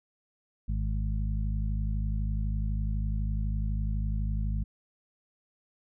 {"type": "harmonic tone with a mistuned harmonic", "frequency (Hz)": 52, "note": "G#1", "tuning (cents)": 3, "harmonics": [1, 2, 3, 4], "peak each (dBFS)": [-28, -34, -38, -40], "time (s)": [0.68, 4.64], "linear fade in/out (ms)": 10, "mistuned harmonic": 4, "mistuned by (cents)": 33, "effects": []}